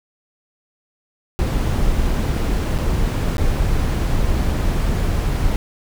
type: noise with dropouts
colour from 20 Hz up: brown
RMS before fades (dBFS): -18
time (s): 1.39-5.56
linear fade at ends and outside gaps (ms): 0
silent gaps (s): 2.78-2.787 / 3.368-3.382
effects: none